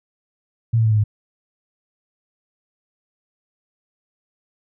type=tone with pitch steps; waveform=sine; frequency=115.1 / 112.47 / 109.9 / 107.39 / 104.94 Hz; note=A#2 / A2 / A2 / A2 / G#2; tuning=-22 / +38 / -2 / -42 / +18 cents; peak=-13 dBFS; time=0.73-1.04 s; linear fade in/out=10 ms; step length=62 ms; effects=none